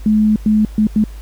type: tone bursts at uneven times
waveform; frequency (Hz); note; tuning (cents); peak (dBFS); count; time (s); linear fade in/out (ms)
sine; 214; A3; -48; -9; 4; 0.06-0.36 / 0.46-0.65 / 0.78-0.87 / 0.96-1.04; 2
effects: added 51 Hz sine -28 dBFS peak until 1.21 s + pink hiss -45 dBFS RMS until 1.21 s